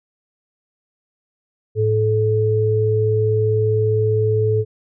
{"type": "tone pair together", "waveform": "sine", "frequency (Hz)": [108.1, 432.4], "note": ["A2", "A4"], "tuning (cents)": [-30, -30], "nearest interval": "2 octaves", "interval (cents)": 2400, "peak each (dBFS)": -17, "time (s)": [1.75, 4.65], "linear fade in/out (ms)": 50, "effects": []}